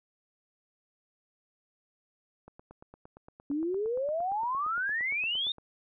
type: click train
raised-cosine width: 1 ms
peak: -35 dBFS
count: 28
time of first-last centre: 2.48-5.583 s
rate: 8.7 Hz
type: exponential sweep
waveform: sine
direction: up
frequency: 277.2 to 3729 Hz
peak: -28 dBFS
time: 3.5-5.52 s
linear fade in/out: 2 ms
effects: none